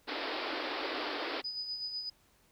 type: band-pass noise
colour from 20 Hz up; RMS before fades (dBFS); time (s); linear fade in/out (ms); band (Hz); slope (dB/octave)
pink; -37; 0.07-1.42; 20; 270 to 5000; 96
type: tone with tremolo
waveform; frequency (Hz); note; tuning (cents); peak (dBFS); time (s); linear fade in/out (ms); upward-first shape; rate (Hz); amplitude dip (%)
sine; 4978; D#8; 0; -34; 1.44-2.1; 10; sine; 8; 50
effects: pink hiss -67 dBFS RMS until 2.51 s